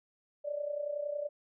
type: tone with amplitude modulation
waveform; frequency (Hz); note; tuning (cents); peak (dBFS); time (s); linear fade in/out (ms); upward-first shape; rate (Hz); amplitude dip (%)
sine; 585; D5; -7; -30; 0.44-1.29; 20; sine; 30.8; 70
effects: none